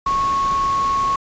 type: tone in noise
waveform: sine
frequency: 1100 Hz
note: C#6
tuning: 14 cents flat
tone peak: -16 dBFS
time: 0.06-1.16 s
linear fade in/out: 5 ms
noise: pink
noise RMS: -31 dBFS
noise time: 0.06-1.16 s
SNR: +12 dB
effects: resampled to 16000 Hz